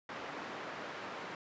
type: band-pass noise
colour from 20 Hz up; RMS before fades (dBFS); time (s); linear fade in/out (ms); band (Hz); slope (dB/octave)
white; -44; 0.09-1.35; 2; 190 to 1500; 12
effects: resampled to 16000 Hz